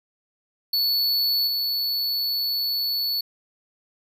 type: tone with level steps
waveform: square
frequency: 4435 Hz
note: C#8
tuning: in tune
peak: -20 / -23 dBFS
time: 0.73-3.21 s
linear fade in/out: 5 ms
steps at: 1.47 s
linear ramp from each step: 5 ms
effects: none